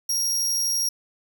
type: tone with amplitude modulation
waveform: sawtooth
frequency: 5620 Hz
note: F8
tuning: 10 cents sharp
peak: -18 dBFS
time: 0.09-0.89 s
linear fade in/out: 5 ms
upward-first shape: sine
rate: 92.1 Hz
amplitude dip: 25%
effects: none